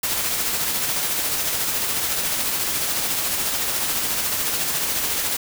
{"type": "noise with tremolo", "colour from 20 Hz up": "white", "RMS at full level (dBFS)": -22, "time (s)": [0.03, 5.37], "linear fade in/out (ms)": 5, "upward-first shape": "sine", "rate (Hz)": 14, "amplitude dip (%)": 30, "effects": []}